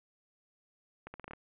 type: accelerating click train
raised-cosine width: 0.5 ms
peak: -29 dBFS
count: 7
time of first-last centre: 1.07-1.334 s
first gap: 70 ms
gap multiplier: 0.81
effects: resampled to 8000 Hz + 11-bit